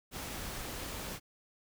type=noise; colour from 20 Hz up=pink; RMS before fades=-41 dBFS; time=0.11-1.2 s; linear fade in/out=50 ms; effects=none